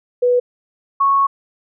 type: tone pair in turn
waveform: sine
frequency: 491.8 / 1104.1 Hz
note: B4 / C#6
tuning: -7 / -7 cents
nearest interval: octave + major second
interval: 1400 cents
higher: second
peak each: -11 dBFS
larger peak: neither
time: 0.22-0.4 / 1-1.27 s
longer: second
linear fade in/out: 10 ms
effects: none